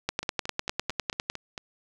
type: two click trains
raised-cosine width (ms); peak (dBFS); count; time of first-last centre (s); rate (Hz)
0.2; -18 / -9; 7 / 13; 0.23-1.578 / 0.09-1.3; 4.45 / 9.92
effects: none